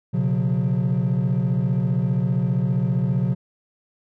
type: chord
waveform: triangle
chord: B suspended second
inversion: none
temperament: equal with one note detuned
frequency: 123.47 / 138.59 / 180.67 Hz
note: B2 / C#3 / F#3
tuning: 0 / 0 / -41 cents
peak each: -20 dBFS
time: 0.13-3.35 s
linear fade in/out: 20 ms
effects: tanh soft clip ceiling -12 dBFS